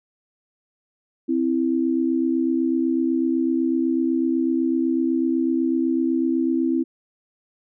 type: tone pair together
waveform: sine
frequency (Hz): 261.6 / 329.6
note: C4 / E4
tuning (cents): 0 / 0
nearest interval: major third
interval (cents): 400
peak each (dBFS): -21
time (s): 1.28-6.84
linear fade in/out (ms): 20
effects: none